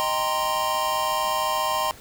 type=chord; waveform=square; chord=C minor seventh; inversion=first; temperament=equal; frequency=622.3 / 784 / 932.3 / 1046.5 Hz; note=Eb5 / G5 / Bb5 / C6; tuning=0 / 0 / 0 / 0 cents; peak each=-30 / -31 / -29 / -26 dBFS; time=0-1.91 s; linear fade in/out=0 ms; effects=pink hiss -46 dBFS RMS until 2 s